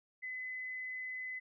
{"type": "tone", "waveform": "sine", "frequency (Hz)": 2021, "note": "B6", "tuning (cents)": 39, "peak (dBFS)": -39, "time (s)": [0.22, 1.4], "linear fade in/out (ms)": 20, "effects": []}